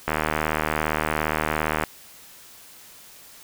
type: click train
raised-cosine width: 0.5 ms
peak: -7 dBFS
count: 137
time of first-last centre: 0.08-1.837 s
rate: 77.4 Hz
effects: white hiss -47 dBFS RMS until 3.43 s